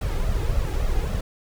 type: noise with flanger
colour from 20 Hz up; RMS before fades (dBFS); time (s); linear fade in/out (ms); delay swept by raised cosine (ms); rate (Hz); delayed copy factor
brown; -23; 0.01-1.21; 5; 1.5 to 2.46; 3.6; +0.6
effects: none